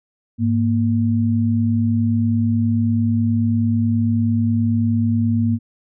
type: tone pair together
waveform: sine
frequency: 103.83 / 233.1 Hz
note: G#2 / A#3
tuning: 0 / 0 cents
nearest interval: octave + major second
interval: 1400 cents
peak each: -18 / -17 dBFS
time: 0.38-5.59 s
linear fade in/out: 50 ms
effects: none